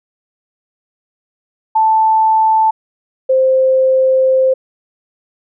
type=tone pair in turn; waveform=sine; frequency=880 / 523.3 Hz; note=A5 / C5; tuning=0 / 0 cents; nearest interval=major sixth; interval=900 cents; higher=first; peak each=-8 dBFS; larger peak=neither; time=1.75-2.71 / 3.29-4.54 s; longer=second; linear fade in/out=10 ms; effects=none